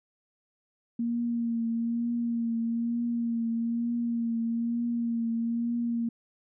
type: tone with vibrato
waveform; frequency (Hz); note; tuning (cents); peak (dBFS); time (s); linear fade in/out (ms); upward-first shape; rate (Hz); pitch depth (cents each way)
sine; 233.1; A#3; 0; -26; 0.99-6.09; 5; triangle; 1.1; 32
effects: none